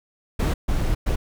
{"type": "noise bursts at uneven times", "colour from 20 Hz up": "brown", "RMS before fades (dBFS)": -21, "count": 3, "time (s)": [[0.39, 0.54], [0.68, 0.95], [1.06, 1.16]], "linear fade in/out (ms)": 10, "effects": []}